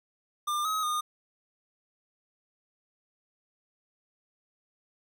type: tone with pitch steps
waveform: square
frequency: 1198 / 1271 / 1223 Hz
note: D6 / D#6 / D#6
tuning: +34 / +36 / -30 cents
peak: -28 dBFS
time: 0.47-1.01 s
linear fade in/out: 10 ms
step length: 180 ms
effects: none